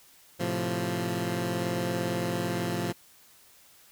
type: chord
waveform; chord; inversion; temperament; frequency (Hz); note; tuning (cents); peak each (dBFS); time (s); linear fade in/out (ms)
15% pulse; F major; first; equal with one note detuned; 110.45 / 130.81 / 174.61; A2 / C3 / F3; +7 / 0 / 0; -27 / -29 / -24; 0.39-2.93; 20
effects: white hiss -57 dBFS RMS until 3.91 s